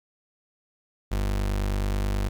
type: tone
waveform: 35% pulse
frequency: 49.39 Hz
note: G1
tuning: 14 cents sharp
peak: -22 dBFS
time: 1.11-2.29 s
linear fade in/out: 10 ms
effects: 10-bit